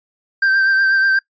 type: tone with vibrato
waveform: triangle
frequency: 1568 Hz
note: G6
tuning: in tune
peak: -10 dBFS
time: 0.42-1.19 s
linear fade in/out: 5 ms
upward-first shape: triangle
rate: 8.2 Hz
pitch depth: 30 cents each way
effects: noise-tail reverb RT60 0.1 s tail -21 dB re dry + resampled to 16000 Hz